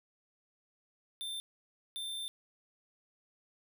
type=tone bursts at uneven times; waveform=square; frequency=3573 Hz; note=A7; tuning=26 cents sharp; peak=-38 dBFS; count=2; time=1.21-1.4 / 1.96-2.28 s; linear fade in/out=0 ms; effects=none